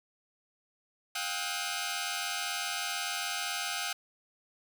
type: tone cluster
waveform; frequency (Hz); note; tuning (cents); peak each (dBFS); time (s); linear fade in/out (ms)
10% pulse; 709 / 796 / 1277 / 1494; F5 / G5 / D#6 / F#6; +26 / +26 / +45 / +16; -30; 1.15-3.93; 5
effects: none